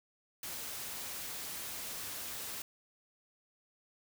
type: noise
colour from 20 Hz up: white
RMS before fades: -42 dBFS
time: 0.43-2.62 s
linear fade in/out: 2 ms
effects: none